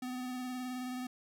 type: tone with vibrato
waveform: square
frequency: 252.1 Hz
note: B3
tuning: 36 cents sharp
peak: -38 dBFS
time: 0.02-1.07 s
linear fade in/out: 5 ms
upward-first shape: sine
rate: 19 Hz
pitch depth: 23 cents each way
effects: none